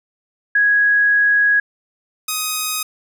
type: tone pair in turn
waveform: sine / 5% pulse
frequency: 1661.2 / 1254.7 Hz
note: G#6 / D#6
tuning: 0 / +14 cents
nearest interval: perfect fourth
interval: 486 cents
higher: first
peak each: -11 / -8 dBFS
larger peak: second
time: 0.55-1.6 / 2.28-2.83 s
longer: first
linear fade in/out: 5 ms
effects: none